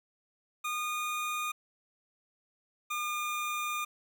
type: tone pair in turn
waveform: 25% pulse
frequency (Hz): 1224 / 1210.6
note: D#6 / D#6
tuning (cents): -29 / -48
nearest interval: unison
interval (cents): 19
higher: first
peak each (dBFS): -28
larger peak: neither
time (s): 0.64-1.52 / 2.9-3.85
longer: second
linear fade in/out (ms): 10
effects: 10-bit